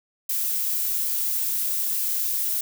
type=noise; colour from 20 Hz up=violet; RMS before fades=-25 dBFS; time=0.29-2.61 s; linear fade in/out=5 ms; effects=none